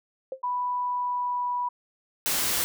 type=tone with exponential decay; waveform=sine; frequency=526 Hz; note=C5; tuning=9 cents sharp; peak=-26 dBFS; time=0.32-0.42 s; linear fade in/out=2 ms; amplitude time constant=20 ms
type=tone with pitch glide; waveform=sine; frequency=987.8 to 980.4 Hz; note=B5 to B5; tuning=0 to -13 cents; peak=-25 dBFS; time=0.43-1.69 s; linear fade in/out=10 ms; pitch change=-13 cents; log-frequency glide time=0.73-1.57 s
type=noise; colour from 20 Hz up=white; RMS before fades=-26 dBFS; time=2.26-2.64 s; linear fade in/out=0 ms
effects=none